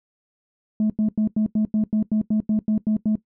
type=tone bursts; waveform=sine; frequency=214.9 Hz; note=A3; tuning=41 cents flat; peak=-15 dBFS; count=13; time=0.8-3.155 s; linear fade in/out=2 ms; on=99 ms; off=89 ms; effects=noise-tail reverb RT60 0.1 s tail -18 dB re dry + tanh soft clip ceiling -15 dBFS